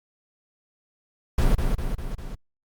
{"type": "noise with echo", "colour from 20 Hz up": "brown", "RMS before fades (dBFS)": -18, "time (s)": [1.38, 1.55], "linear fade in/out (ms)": 5, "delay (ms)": 200, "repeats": 4, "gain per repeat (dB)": -4, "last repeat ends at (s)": 2.35, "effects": ["Opus 48 kbps"]}